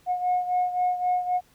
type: beating tone pair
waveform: sine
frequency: 723 / 726.8 Hz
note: F#5 / F#5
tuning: -40 / -31 cents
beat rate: 3.8 Hz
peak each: -22 / -27 dBFS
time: 0.06-1.41 s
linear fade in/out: 50 ms
effects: tanh soft clip ceiling -17 dBFS + pink hiss -60 dBFS RMS until 1.54 s